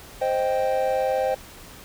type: chord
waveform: triangle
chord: C minor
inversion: none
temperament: equal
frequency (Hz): 523.3 / 622.3 / 784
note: C5 / Eb5 / G5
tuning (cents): 0 / 0 / 0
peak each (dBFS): -21 / -25 / -24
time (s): 0.21-1.35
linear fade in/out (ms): 10
effects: pink hiss -44 dBFS RMS until 1.84 s